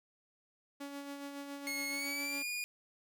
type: tone with tremolo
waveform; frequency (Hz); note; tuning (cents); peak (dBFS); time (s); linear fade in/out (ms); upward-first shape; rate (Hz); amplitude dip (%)
sawtooth; 282; C#4; +30; -37; 0.8-2.43; 10; sine; 7.2; 40
type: tone with pitch glide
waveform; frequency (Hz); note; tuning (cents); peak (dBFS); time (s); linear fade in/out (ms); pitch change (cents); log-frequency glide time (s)
sawtooth; 2175 to 2441; C#7 to D#7; -33 to -34; -33; 1.67-2.64; 0; +199; 1.89-2.48
effects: none